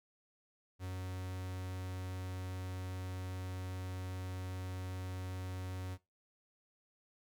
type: tone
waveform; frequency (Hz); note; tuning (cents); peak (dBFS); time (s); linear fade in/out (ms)
45% pulse; 92.5; F#2; 0; -40; 0.79-5.98; 50
effects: noise-tail reverb RT60 0.2 s tail -17 dB re dry